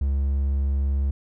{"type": "tone", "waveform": "triangle", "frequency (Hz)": 69, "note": "C#2", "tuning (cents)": -7, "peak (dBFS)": -18, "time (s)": [0.01, 1.11], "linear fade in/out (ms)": 5, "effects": []}